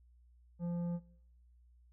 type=tone with tanh clipping; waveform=sine; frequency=173 Hz; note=F3; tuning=16 cents flat; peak=-36 dBFS; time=0.59-1 s; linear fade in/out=50 ms; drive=9 dB; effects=noise-tail reverb RT60 0.8 s tail -23 dB re dry + added 60 Hz sine -61 dBFS peak until 1.92 s